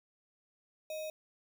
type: tone with sample-and-hold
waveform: sine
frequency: 622.3 Hz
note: D#5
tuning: in tune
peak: -37 dBFS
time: 0.9-1.1 s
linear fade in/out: 2 ms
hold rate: 3150 Hz
effects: none